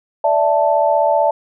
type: chord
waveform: sine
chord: D suspended second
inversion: none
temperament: equal with one note detuned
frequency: 583.6 / 659.3 / 880 Hz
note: D5 / E5 / A5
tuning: -11 / 0 / 0 cents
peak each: -16 dBFS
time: 0.24-1.31 s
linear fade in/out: 5 ms
effects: none